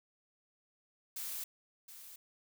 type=noise with echo; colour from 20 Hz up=blue; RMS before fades=-41 dBFS; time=1.16-1.44 s; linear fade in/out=5 ms; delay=720 ms; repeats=1; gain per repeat=-11 dB; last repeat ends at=2.16 s; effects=none